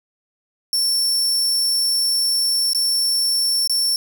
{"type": "tone with dropouts", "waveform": "sawtooth", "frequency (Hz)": 5430, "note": "F8", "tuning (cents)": -50, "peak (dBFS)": -14, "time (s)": [0.73, 3.96], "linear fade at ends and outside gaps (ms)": 1, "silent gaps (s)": [[2.733, 2.748], [3.675, 3.696]], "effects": []}